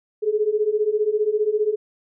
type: beating tone pair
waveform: sine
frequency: 415.3 / 430.3 Hz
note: G#4 / A4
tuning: 0 / -39 cents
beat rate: 15 Hz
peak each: -22 / -20 dBFS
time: 0.22-1.76 s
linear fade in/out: 20 ms
effects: none